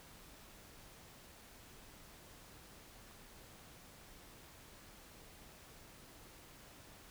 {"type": "silence", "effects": ["pink hiss -58 dBFS RMS until 7.1 s"]}